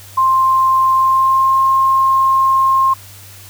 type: tone with pitch glide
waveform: sine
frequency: 1052 to 1065.5 Hz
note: C6 to C6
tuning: +9 to +31 cents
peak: -9 dBFS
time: 0.17-2.94 s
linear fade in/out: 10 ms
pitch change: +22 cents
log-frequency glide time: 0.94-1.61 s
effects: added 98 Hz sine -39 dBFS peak until 3.49 s + white hiss -39 dBFS RMS until 3.49 s

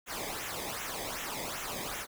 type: noise with flanger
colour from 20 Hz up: pink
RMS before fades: -38 dBFS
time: 0.06-2.07 s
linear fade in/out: 50 ms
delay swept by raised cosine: 0.21 to 0.73 ms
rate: 2.6 Hz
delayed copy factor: -0.75
effects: none

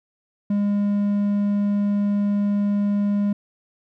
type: tone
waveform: triangle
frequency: 203.7 Hz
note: G#3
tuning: 33 cents flat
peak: -16 dBFS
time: 0.5-3.33 s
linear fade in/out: 5 ms
effects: none

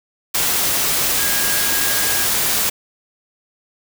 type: tone in noise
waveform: sine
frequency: 1636 Hz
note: G#6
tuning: 26 cents flat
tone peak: -26 dBFS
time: 1.18-2.26 s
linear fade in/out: 10 ms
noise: white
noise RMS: -18 dBFS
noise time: 0.34-2.7 s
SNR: -11 dB
effects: none

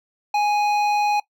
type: tone with hard clipping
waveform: sine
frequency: 830.6 Hz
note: G#5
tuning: in tune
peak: -19 dBFS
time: 0.34-1.2 s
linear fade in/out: 5 ms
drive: 11 dB
effects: noise-tail reverb RT60 0.1 s tail -20 dB re dry

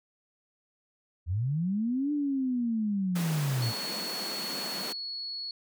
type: linear two-way sweep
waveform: sine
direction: up then down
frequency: 77.78 to 297.7 to 110.3 Hz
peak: -26 dBFS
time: 1.26-3.73 s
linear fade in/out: 50 ms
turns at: 2.12 s
type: high-pass noise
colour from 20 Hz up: pink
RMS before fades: -38 dBFS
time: 3.15-4.93 s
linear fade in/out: 10 ms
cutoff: 160 Hz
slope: 96 dB/octave
type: tone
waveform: sine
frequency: 4371 Hz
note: C#8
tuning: 25 cents flat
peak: -34 dBFS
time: 3.62-5.51 s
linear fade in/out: 2 ms
effects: none

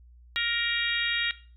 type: harmonic tone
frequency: 469.1 Hz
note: A#4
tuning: 11 cents sharp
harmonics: 3 / 4 / 5 / 6 / 7 / 8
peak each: -35 / -31 / -34 / -33 / -33 / -32 dBFS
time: 0.36-1.31 s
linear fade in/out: 0 ms
effects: noise-tail reverb RT60 0.4 s tail -17 dB re dry + added 60 Hz sine -50 dBFS peak until 1.56 s

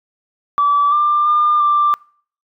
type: tone with pitch steps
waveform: sine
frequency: 1154 / 1189 / 1203 / 1181 Hz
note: D6 / D6 / D6 / D6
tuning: -31 / +21 / +41 / +9 cents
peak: -10 dBFS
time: 0.58-1.94 s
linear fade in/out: 0 ms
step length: 340 ms
effects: noise-tail reverb RT60 0.5 s tail -25 dB re dry + tanh soft clip ceiling -6 dBFS

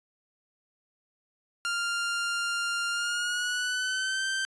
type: tone with pitch glide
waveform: sawtooth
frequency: 1396.9 to 1558.9 Hz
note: F6 to G6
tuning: 0 to -10 cents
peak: -24 dBFS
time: 1.65-4.45 s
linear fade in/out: 0 ms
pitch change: +190 cents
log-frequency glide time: 2.9-4.26 s
effects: resampled to 22050 Hz

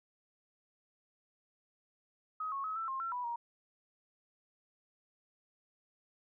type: tone with pitch steps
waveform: sine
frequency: 1265 / 1099 / 1279 / 1331 / 1064 / 1351 / 985 / 943 Hz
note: D#6 / C#6 / D#6 / E6 / C6 / E6 / B5 / A#5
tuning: +28 / -15 / +47 / +16 / +29 / +42 / -5 / +20 cents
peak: -35 dBFS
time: 2.4-3.36 s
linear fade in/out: 5 ms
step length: 120 ms
effects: none

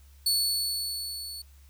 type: tone with level ramp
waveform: sawtooth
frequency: 4435 Hz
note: C#8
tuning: in tune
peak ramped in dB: -19 to -35 dBFS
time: 0.26-1.42 s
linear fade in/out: 5 ms
effects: added 69 Hz sine -51 dBFS peak until 1.69 s + white hiss -63 dBFS RMS until 1.69 s

